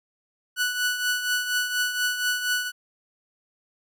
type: tone with tremolo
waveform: sawtooth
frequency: 1480 Hz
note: F#6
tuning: in tune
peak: -17 dBFS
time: 0.56-2.72 s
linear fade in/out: 50 ms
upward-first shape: triangle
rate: 4.2 Hz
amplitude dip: 65%
effects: none